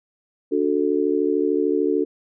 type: chord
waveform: sine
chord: D major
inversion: none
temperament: just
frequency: 293.7 / 367.1 / 440.5 Hz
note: D4 / F#4 / A4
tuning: 0 / -14 / +2 cents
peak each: -22 dBFS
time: 0.51-2.05 s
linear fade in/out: 20 ms
effects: none